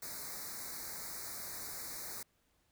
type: band-stop noise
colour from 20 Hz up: white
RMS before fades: -44 dBFS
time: 0.02-2.23 s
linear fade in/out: 5 ms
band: 2300 to 3900 Hz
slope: 96 dB/octave
effects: pink hiss -75 dBFS RMS until 2.71 s